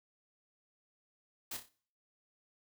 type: noise with echo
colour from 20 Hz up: white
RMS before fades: -41 dBFS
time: 1.51-1.57 s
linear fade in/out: 5 ms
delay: 30 ms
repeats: 4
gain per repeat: -7 dB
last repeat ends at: 1.69 s
effects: noise-tail reverb RT60 0.5 s tail -21 dB re dry